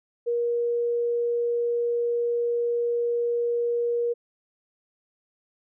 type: tone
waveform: sine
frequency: 474.5 Hz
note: A#4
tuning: 31 cents sharp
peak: -22 dBFS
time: 0.26-4.14 s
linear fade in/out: 20 ms
effects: none